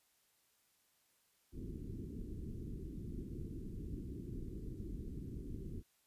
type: low-pass noise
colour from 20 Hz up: pink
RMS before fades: -45 dBFS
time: 1.52-5.83 s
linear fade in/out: 50 ms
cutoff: 380 Hz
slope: 48 dB/octave
effects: white hiss -75 dBFS RMS until 6.06 s + resampled to 32000 Hz